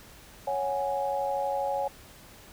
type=chord; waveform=sine; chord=C# suspended fourth; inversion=none; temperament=just; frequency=554.4 / 739.2 / 831.5 Hz; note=C#5 / F#5 / G#5; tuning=0 / -2 / +2 cents; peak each=-30 / -34 / -30 dBFS; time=0.47-1.88 s; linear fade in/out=5 ms; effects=pink hiss -51 dBFS RMS until 2.52 s